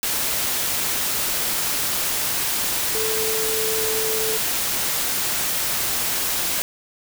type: tone in noise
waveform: sine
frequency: 440 Hz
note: A4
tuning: in tune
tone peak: -25 dBFS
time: 2.95-4.37 s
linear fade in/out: 0 ms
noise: white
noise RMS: -23 dBFS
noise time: 0.03-6.62 s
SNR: -5 dB
effects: none